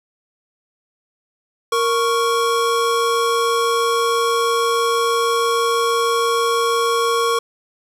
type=tone pair together; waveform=square; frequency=465.7 / 1108.7 Hz; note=A#4 / C#6; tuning=-2 / 0 cents; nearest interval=octave + minor third; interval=1502 cents; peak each=-19 dBFS; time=1.72-7.39 s; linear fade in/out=5 ms; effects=low-pass 12000 Hz 12 dB/octave + 8-bit